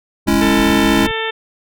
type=low-pass noise; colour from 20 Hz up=pink; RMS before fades=-26 dBFS; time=0.26-1.12 s; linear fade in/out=10 ms; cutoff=220 Hz; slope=12 dB/octave
type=chord; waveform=square; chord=C# minor; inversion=second; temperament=just; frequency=207.9 / 277.2 / 332.6 Hz; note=G#3 / C#4 / E4; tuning=+2 / 0 / +16 cents; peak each=-17 dBFS; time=0.27-1.07 s; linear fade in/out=10 ms
type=harmonic tone; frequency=445.4 Hz; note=A4; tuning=21 cents sharp; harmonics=1 / 2 / 3 / 4 / 5 / 6 / 7 / 8; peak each=-23 / -26 / -29 / -24 / -29 / -29 / -29 / -28 dBFS; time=0.41-1.31 s; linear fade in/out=10 ms
effects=none